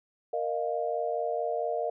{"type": "chord", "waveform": "sine", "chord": "Bb suspended fourth", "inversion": "none", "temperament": "equal with one note detuned", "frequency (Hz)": [466.2, 614, 698.5], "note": ["Bb4", "Eb5", "F5"], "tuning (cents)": [0, -23, 0], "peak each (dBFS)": -32, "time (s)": [0.33, 1.9], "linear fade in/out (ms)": 5, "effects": []}